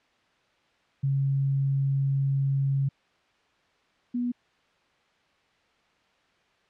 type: tone pair in turn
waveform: sine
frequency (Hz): 137.3 / 243.6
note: C#3 / B3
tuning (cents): -16 / -24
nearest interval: minor seventh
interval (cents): 992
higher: second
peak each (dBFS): -22 / -25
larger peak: first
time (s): 1.03-2.89 / 4.14-4.32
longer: first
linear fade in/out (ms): 10
effects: white hiss -65 dBFS RMS until 6.69 s + low-pass 3000 Hz 12 dB/octave